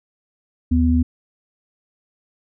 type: tone pair together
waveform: sine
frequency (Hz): 77.5 / 248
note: D#2 / B3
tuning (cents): -6 / +7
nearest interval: octave + minor sixth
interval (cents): 2013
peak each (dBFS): -16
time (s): 0.71-1.03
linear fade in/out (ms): 10
effects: none